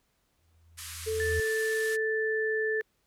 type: tone with exponential growth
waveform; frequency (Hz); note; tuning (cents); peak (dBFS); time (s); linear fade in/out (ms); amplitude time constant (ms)
sine; 82.41; E2; 0; -28; 0.38-1.4; 0; 220
type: band-pass noise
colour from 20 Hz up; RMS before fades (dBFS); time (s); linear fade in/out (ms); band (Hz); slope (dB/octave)
white; -42; 0.77-1.97; 20; 1100 to 12000; 48
type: tone with pitch glide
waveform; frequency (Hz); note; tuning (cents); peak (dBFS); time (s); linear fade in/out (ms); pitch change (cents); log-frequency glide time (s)
sine; 440 to 435.7; A4 to A4; 0 to -17; -28; 1.06-2.82; 20; -17; 1.82-2.69
type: tone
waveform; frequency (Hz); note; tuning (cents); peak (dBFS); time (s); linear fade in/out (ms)
sine; 1760; A6; 0; -30; 1.2-2.81; 0
effects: pink hiss -73 dBFS RMS until 3.06 s